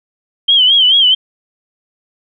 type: tone with vibrato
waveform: sine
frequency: 3136 Hz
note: G7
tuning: in tune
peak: -6 dBFS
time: 0.48-1.15 s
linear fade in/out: 10 ms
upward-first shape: sine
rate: 4.6 Hz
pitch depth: 100 cents each way
effects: none